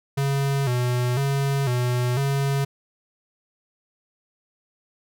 square tone with vibrato, 130.81 Hz, C3, in tune, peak -21 dBFS, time 0.17-2.65 s, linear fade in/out 10 ms, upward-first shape square, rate 1 Hz, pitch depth 100 cents each way, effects none

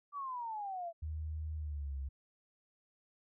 sine exponential sweep, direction down, 1174.7 to 659.3 Hz, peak -38 dBFS, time 0.12-0.93 s, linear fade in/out 50 ms
sine tone with pitch glide, 77.9 to 67.82 Hz, D#2 to C#2, +3 to -37 cents, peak -37 dBFS, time 1.02-2.09 s, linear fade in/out 10 ms, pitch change -240 cents, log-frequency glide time 1.56-1.98 s
effects none

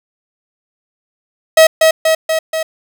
45% pulse tone with echo, 640 Hz, D#5, 49 cents sharp, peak -3 dBFS, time 1.57-1.67 s, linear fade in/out 5 ms, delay 240 ms, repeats 4, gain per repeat -3 dB, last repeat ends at 2.63 s, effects none

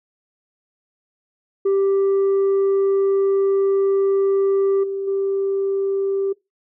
sine tone with level steps, 392 Hz, G4, in tune, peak -12 / -22 / -17 dBFS, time 1.65-6.33 s, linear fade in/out 10 ms, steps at 4.83 / 5.07 s, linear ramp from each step 10 ms, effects noise-tail reverb RT60 0.2 s tail -23 dB re dry + tanh soft clip ceiling -14 dBFS

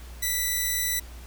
5% pulse tone, 1975.5 Hz, B6, in tune, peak -14 dBFS, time 0.22-1 s, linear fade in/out 10 ms, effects added 60 Hz sine -40 dBFS peak until 1.26 s + pink hiss -49 dBFS RMS until 1.26 s

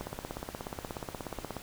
click train, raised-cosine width 1 ms, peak -22 dBFS, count 27, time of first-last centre 0.01-1.567 s, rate 16.7 Hz, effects pink hiss -47 dBFS RMS until 1.62 s

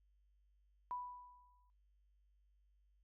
sine tone with exponential decay, 987.8 Hz, B5, in tune, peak -39 dBFS, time 0.91-1.7 s, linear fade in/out 0 ms, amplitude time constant 170 ms, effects noise-tail reverb RT60 0.2 s tail -20 dB re dry + added 50 Hz sine -70 dBFS peak until 3.03 s

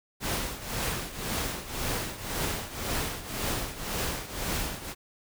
pink noise with tremolo, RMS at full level -29 dBFS, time 0.2-4.95 s, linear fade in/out 50 ms, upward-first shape triangle, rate 1.9 Hz, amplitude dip 80%, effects none

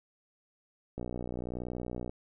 click train, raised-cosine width 2 ms, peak -24 dBFS, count 69, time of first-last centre 0.98-2.095 s, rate 61 Hz, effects none

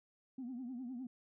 sine tone with vibrato, 250 Hz, B3, 21 cents sharp, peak -40 dBFS, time 0.38-1.07 s, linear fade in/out 5 ms, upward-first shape triangle, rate 9.8 Hz, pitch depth 140 cents each way, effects tanh soft clip ceiling -38 dBFS

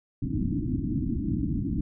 white low-pass noise, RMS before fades -28 dBFS, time 0.22-1.81 s, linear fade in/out 5 ms, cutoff 320 Hz, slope 96 dB/octave, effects none

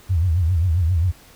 sine tone with vibrato, 86 Hz, F2, 26 cents flat, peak -15 dBFS, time 0.09-1.12 s, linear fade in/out 20 ms, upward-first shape triangle, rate 7.5 Hz, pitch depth 200 cents each way, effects pink hiss -48 dBFS RMS until 1.35 s

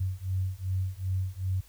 sine beating tone pair, 92.5 / 95.1 Hz, F#2 / F#2, 0 / +48 cents, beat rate 2.6 Hz, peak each -31 dBFS, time 0-1.61 s, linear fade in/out 10 ms, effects added 50 Hz sine -55 dBFS peak until 1.68 s + white hiss -59 dBFS RMS until 1.68 s

